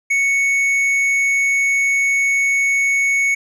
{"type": "tone with tanh clipping", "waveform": "triangle", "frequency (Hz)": 2217, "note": "C#7", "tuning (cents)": 0, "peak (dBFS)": -15, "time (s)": [0.1, 3.35], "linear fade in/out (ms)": 10, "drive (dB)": 11, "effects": []}